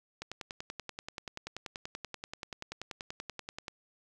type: click train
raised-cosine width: 0.2 ms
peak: -22 dBFS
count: 37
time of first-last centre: 0.22-3.682 s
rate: 10.4 Hz
effects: none